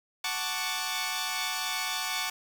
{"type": "chord", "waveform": "10% pulse", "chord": "D major seventh", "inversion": "first", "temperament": "equal", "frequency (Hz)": [740, 880, 1108.7, 1174.7], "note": ["F#5", "A5", "C#6", "D6"], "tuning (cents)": [0, 0, 0, 0], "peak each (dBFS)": -27, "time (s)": [0.24, 2.3], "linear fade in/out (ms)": 5, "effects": ["8-bit"]}